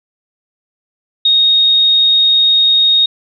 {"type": "tone", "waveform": "sine", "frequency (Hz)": 3729, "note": "A#7", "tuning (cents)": 0, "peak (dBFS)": -7, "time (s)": [1.25, 3.06], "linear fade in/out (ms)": 5, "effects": []}